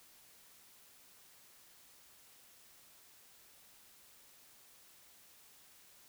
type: silence
effects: white hiss -62 dBFS RMS until 6.08 s